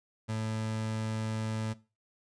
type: tone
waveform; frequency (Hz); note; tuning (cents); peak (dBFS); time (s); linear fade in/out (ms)
30% pulse; 110; A2; 0; -29; 0.28-1.74; 20
effects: noise-tail reverb RT60 0.3 s tail -18 dB re dry + resampled to 22050 Hz